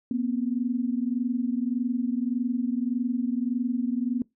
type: tone pair together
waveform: sine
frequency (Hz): 238.1 / 259.8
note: A#3 / C4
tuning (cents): +37 / -12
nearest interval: major second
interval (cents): 151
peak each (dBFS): -26 / -28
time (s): 0.11-4.22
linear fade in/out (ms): 2
effects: noise-tail reverb RT60 0.2 s tail -24 dB re dry